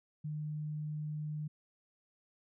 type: tone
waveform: sine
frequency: 151.6 Hz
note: D#3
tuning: 45 cents flat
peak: -36 dBFS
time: 0.24-1.48 s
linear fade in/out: 10 ms
effects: none

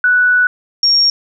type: tone pair in turn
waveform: sine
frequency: 1480 / 5554 Hz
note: F#6 / F8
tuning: 0 / -10 cents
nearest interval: octave + major seventh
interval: 2290 cents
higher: second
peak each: -8 dBFS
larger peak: neither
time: 0.04-0.47 / 0.83-1.1 s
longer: first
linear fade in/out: 2 ms
effects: none

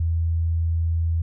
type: tone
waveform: sine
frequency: 82.7 Hz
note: E2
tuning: 6 cents sharp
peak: -19 dBFS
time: 0-1.22 s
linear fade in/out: 5 ms
effects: none

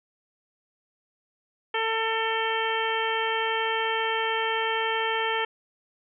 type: harmonic tone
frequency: 447.4 Hz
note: A4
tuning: 29 cents sharp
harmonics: 1 / 2 / 3 / 4 / 5 / 6 / 7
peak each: -30 / -29 / -33 / -31 / -34 / -36 / -33 dBFS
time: 1.74-5.45 s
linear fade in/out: 5 ms
effects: none

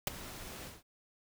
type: noise with ADSR envelope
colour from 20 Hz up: pink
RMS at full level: -27 dBFS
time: 0.07-0.83 s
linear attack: 3 ms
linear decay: 13 ms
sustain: -19 dB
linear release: 190 ms
effects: none

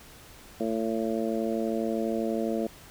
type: harmonic tone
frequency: 112.3 Hz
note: A2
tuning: 36 cents sharp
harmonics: 2 / 3 / 4 / 5 / 6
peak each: -30 / -32 / -33 / -34 / -35 dBFS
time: 0.6-2.67 s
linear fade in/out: 5 ms
effects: pink hiss -50 dBFS RMS until 2.9 s

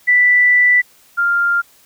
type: tone pair in turn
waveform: sine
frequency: 1975.5 / 1396.9 Hz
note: B6 / F6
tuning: 0 / 0 cents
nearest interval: tritone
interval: 600 cents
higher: first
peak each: -8 / -12 dBFS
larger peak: first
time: 0.07-0.82 / 1.17-1.62 s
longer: first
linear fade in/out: 20 ms
effects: white hiss -50 dBFS RMS until 1.85 s

